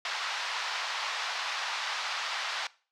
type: band-pass noise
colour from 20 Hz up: pink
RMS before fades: -34 dBFS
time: 0.05-2.67 s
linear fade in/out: 2 ms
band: 850 to 5200 Hz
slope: 24 dB/octave
effects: noise-tail reverb RT60 0.4 s tail -21 dB re dry